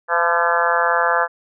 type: harmonic tone with a mistuned harmonic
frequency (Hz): 170.3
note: F3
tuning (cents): -43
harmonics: 3 / 4 / 5 / 6 / 7 / 8 / 9 / 10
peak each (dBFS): -23 / -23 / -23 / -23 / -23 / -23 / -23 / -23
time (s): 0.08-1.28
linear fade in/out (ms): 50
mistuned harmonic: 5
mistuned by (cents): +32
effects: none